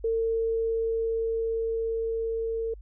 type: tone with level ramp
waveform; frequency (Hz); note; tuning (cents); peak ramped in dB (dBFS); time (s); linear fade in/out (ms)
sine; 452.9; A#4; -50; -23 to -27; 0.04-2.74; 5
effects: added 50 Hz sine -42 dBFS peak until 2.81 s